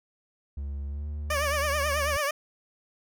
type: tone with pitch glide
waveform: triangle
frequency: 70.3 to 74.22 Hz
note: C#2 to D2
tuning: +25 to +19 cents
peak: -29 dBFS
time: 0.57-2.17 s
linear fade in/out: 5 ms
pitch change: +94 cents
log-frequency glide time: 0.88-1.06 s
type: tone with vibrato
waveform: 15% pulse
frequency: 580 Hz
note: D5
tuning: 22 cents flat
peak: -19 dBFS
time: 1.3-2.31 s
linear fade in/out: 5 ms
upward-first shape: triangle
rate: 9.2 Hz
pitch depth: 110 cents each way
effects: none